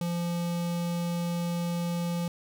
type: tone with notch filter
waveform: square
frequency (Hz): 172.3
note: F3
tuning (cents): -23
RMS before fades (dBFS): -30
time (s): 0.01-2.28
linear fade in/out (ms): 2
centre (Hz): 1700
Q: 1.7
effects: none